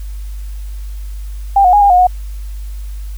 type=tone with pitch steps; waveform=sine; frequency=794 / 725 / 824 / 806 / 720 / 729 Hz; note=G5 / F#5 / G#5 / G5 / F#5 / F#5; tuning=+22 / -35 / -14 / +48 / -47 / -26 cents; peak=-5 dBFS; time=1.56-2.07 s; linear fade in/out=5 ms; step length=85 ms; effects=added 50 Hz sine -22 dBFS peak until 3.17 s + white hiss -45 dBFS RMS until 3.17 s

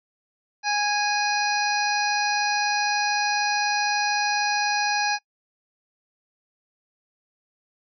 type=harmonic tone; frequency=827 Hz; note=G#5; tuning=8 cents flat; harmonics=1 / 2 / 3 / 5 / 6 / 7; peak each=-24 / -27 / -29 / -31 / -32 / -32 dBFS; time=0.63-5.19 s; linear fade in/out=50 ms; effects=noise-tail reverb RT60 0.1 s tail -22 dB re dry

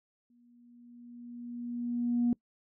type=tone with exponential growth; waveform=sine; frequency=240 Hz; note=B3; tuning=49 cents flat; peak=-22 dBFS; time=0.3-2.33 s; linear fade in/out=2 ms; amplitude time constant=440 ms; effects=noise-tail reverb RT60 0.1 s tail -24 dB re dry + tanh soft clip ceiling -20 dBFS

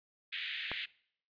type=band-pass noise; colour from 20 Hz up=white; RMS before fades=-40 dBFS; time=0.32-0.86 s; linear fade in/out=10 ms; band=1700 to 3600 Hz; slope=48 dB/octave
type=click; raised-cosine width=0.5 ms; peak=-22 dBFS; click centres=0.716 s
effects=noise-tail reverb RT60 0.6 s tail -22 dB re dry + resampled to 11025 Hz

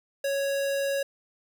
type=tone; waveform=square; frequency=554.4 Hz; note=C#5; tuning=in tune; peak=-26 dBFS; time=0.24-1.03 s; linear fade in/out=5 ms; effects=11-bit

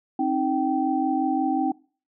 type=tone cluster; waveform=sine; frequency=267.4 / 313 / 775 Hz; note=C4 / D#4 / G5; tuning=+38 / +10 / -20 cents; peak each=-25 dBFS; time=0.19-1.72 s; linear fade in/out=5 ms; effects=noise-tail reverb RT60 0.4 s tail -23 dB re dry

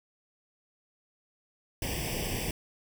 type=noise with comb filter; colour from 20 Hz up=pink; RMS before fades=-33 dBFS; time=1.82-2.51 s; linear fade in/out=2 ms; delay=0.37 ms; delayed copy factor=+0.95; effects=none

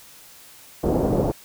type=low-pass noise; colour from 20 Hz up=white; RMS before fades=-21 dBFS; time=0.83-1.32 s; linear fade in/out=10 ms; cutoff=600 Hz; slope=24 dB/octave; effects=white hiss -47 dBFS RMS until 1.44 s

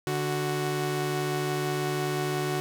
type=tone pair together; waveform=sawtooth; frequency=146.83 / 370 Hz; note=D3 / F#4; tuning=0 / 0 cents; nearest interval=octave + major third; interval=1600 cents; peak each=-26 / -25 dBFS; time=0.07-2.6 s; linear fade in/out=0 ms; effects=none

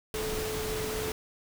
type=tone in noise; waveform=sine; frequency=433.9 Hz; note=A4; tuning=24 cents flat; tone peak=-33 dBFS; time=0.14-1.12 s; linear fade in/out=2 ms; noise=pink; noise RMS=-35 dBFS; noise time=0.14-1.12 s; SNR=-1 dB; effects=none

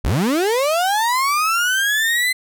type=linear sweep; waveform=35% pulse; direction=up; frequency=34.27 to 2049 Hz; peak=-14 dBFS; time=0.04-2.33 s; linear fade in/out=10 ms; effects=none

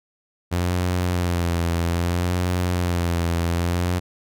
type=tone with vibrato; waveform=sawtooth; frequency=87.31 Hz; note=F2; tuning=in tune; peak=-16 dBFS; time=0.51-4 s; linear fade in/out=20 ms; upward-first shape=sine; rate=0.62 Hz; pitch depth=53 cents each way; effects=none

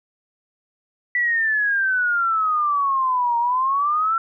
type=exponential two-way sweep; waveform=sine; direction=down then up; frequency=1973 to 932.3 to 1359 Hz; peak=-17 dBFS; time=1.15-4.18 s; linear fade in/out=2 ms; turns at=3.38 s; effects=none

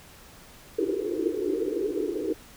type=band-pass noise; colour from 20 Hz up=pink; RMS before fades=-28 dBFS; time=0.78-2.34 s; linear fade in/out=10 ms; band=300 to 470 Hz; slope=96 dB/octave; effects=pink hiss -50 dBFS RMS until 2.56 s

